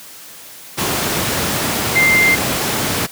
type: tone in noise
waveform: sine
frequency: 2093 Hz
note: C7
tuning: in tune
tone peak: -10 dBFS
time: 1.95-2.36 s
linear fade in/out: 20 ms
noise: pink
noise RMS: -18 dBFS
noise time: 0.77-3.07 s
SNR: +5 dB
effects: white hiss -37 dBFS RMS until 3.11 s + high-pass 100 Hz 12 dB/octave